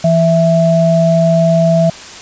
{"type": "tone pair together", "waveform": "sine", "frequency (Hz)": [166.26, 659.3], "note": ["E3", "E5"], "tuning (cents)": [15, 0], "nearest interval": "2 octaves", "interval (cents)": 2385, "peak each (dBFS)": -10, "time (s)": [0.04, 1.9], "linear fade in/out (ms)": 5, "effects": ["white hiss -31 dBFS RMS until 2.21 s", "resampled to 16000 Hz"]}